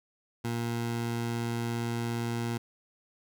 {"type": "tone", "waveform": "20% pulse", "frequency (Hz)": 117.4, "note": "A#2", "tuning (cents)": 13, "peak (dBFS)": -25, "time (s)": [0.44, 2.58], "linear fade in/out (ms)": 10, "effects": []}